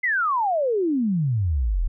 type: exponential sweep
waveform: sine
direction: down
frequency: 2093 to 36 Hz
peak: -19 dBFS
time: 0.03-1.88 s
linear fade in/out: 10 ms
effects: none